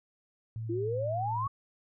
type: tone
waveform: sine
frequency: 112.1 Hz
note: A2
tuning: 33 cents sharp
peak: -34 dBFS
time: 0.56-1.47 s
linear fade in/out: 0 ms
type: exponential sweep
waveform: sine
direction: up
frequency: 326.7 to 1148 Hz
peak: -30 dBFS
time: 0.69-1.48 s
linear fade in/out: 10 ms
effects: none